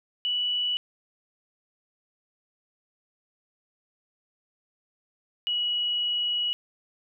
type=tone pair in turn; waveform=sine; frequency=2951 / 2920 Hz; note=F#7 / F#7; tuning=-5 / -24 cents; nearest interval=unison; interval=19 cents; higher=first; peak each=-24 dBFS; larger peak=neither; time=0.25-0.77 / 5.47-6.53 s; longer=second; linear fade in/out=0 ms; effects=none